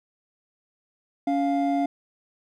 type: tone pair together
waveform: triangle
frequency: 281.4 / 698.5 Hz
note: C#4 / F5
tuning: +26 / 0 cents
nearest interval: octave + major third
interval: 1574 cents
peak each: -21 / -23 dBFS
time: 1.27-1.86 s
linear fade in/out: 5 ms
effects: none